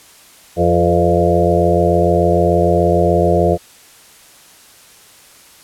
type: harmonic tone with a mistuned harmonic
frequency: 86.8 Hz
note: F2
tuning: 10 cents flat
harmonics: 1 / 2 / 4 / 5 / 6 / 7 / 8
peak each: -18 / -18 / -18 / -18 / -18 / -18 / -18 dBFS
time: 0.56-3.58 s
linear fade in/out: 50 ms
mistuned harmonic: 6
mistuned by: -34 cents
effects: white hiss -44 dBFS RMS until 5.63 s + low-pass 12000 Hz 12 dB/octave